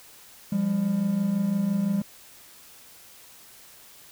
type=tone pair together; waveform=triangle; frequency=174.61 / 200.5 Hz; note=F3 / G3; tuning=0 / +39 cents; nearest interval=major second; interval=239 cents; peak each=-27 / -21 dBFS; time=0.52-2.02 s; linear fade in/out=5 ms; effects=white hiss -50 dBFS RMS until 4.11 s